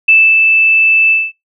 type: tone with ADSR envelope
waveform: sine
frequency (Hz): 2637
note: E7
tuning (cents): 0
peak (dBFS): -3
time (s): 0.08-1.32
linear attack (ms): 8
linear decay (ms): 270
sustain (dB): -3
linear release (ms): 210
effects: noise-tail reverb RT60 0.2 s tail -26 dB re dry